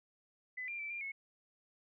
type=tone with pitch steps; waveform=sine; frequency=2009 / 2386 / 2325 / 2390 / 2189 Hz; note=B6 / D7 / D7 / D7 / C#7; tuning=+29 / +27 / -18 / +30 / -22 cents; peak=-39 dBFS; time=0.57-1.12 s; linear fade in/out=10 ms; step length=110 ms; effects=none